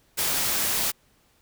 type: noise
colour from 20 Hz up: white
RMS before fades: -25 dBFS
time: 0.17-0.92 s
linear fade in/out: 20 ms
effects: pink hiss -63 dBFS RMS until 1.41 s